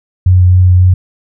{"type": "tone with vibrato", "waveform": "sine", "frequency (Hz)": 91, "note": "F#2", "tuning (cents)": -28, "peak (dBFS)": -3, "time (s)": [0.26, 0.94], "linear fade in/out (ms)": 5, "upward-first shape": "sine", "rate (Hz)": 3.7, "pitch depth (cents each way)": 12, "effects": []}